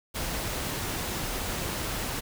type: noise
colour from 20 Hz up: pink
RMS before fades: -32 dBFS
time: 0.14-2.21 s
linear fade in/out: 20 ms
effects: none